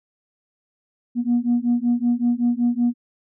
sine beating tone pair, 237.7 / 243 Hz, A#3 / B3, +34 / -28 cents, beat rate 5.3 Hz, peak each -19 dBFS, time 1.15-2.94 s, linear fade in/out 50 ms, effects tanh soft clip ceiling -12 dBFS

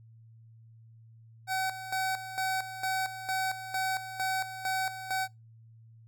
25% pulse tone with tremolo, 759 Hz, F#5, 44 cents sharp, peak -25 dBFS, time 1.47-5.28 s, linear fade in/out 50 ms, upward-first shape square, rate 2.2 Hz, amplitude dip 70%, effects noise-tail reverb RT60 0.2 s tail -23 dB re dry + added 113 Hz sine -52 dBFS peak until 6.07 s

